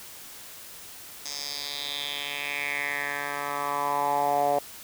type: tone with band-pass filter sweep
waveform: 10% pulse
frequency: 143.4 Hz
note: D3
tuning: 41 cents flat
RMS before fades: -29 dBFS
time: 1.25-4.59 s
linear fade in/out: 5 ms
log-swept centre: 5800 to 640 Hz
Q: 4.2
effects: white hiss -44 dBFS RMS until 4.83 s